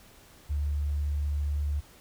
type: tone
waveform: sine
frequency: 72.9 Hz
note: D2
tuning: 12 cents flat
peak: -26 dBFS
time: 0.49-1.81 s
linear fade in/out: 20 ms
effects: pink hiss -55 dBFS RMS until 2 s